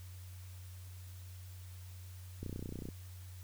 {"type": "click train", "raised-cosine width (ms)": 3, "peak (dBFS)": -29, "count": 15, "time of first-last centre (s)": [2.43, 2.888], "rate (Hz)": 30.6, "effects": ["added 91 Hz sine -47 dBFS peak until 3.43 s", "white hiss -60 dBFS RMS until 3.43 s"]}